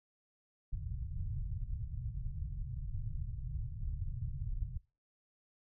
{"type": "low-pass noise", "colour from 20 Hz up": "pink", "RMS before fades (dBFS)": -39, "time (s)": [0.72, 4.78], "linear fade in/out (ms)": 10, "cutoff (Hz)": 140, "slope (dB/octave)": 48, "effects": ["noise-tail reverb RT60 0.3 s tail -22 dB re dry"]}